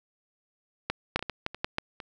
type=clicks; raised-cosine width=0.3 ms; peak=-11 / -8 / -19 / -18 / -16 / -13 / -23 / -11 / -11 / -23 dBFS; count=10; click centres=0.9 / 1.16 / 1.193 / 1.226 / 1.297 / 1.464 / 1.546 / 1.645 / 1.784 / 2.002 s; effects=none